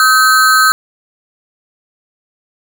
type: ring-modulated tone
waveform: square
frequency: 1407 Hz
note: F6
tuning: 12 cents sharp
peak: -4 dBFS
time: 0-0.72 s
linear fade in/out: 0 ms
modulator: 135 Hz
effects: none